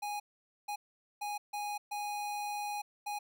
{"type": "tone bursts at uneven times", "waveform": "square", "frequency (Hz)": 827, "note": "G#5", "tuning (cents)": -8, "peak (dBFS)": -36, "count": 6, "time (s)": [[0.02, 0.2], [0.68, 0.76], [1.21, 1.38], [1.53, 1.78], [1.91, 2.82], [3.06, 3.19]], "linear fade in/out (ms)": 10, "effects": []}